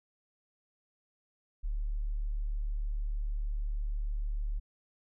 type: tone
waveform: sine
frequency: 36.71 Hz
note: D1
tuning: in tune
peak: -30 dBFS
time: 1.63-4.6 s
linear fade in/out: 20 ms
effects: none